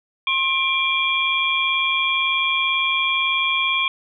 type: tone cluster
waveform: sine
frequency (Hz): 1069 / 2371 / 3254 / 3412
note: C6 / D7 / G#7 / G#7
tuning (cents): +37 / +16 / -36 / +46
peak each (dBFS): -24 / -20 / -24 / -28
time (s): 0.27-3.88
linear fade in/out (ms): 2
effects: none